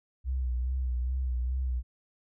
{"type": "tone with vibrato", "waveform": "sine", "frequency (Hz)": 63, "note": "B1", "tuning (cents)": 35, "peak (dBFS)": -27, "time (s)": [0.24, 1.83], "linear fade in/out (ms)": 50, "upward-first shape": "sine", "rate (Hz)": 2.4, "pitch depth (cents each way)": 57, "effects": []}